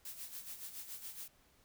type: noise with tremolo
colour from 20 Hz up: blue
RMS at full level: -45 dBFS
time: 0.05-1.28 s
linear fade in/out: 2 ms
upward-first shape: sine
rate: 7.1 Hz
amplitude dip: 65%
effects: pink hiss -69 dBFS RMS until 1.64 s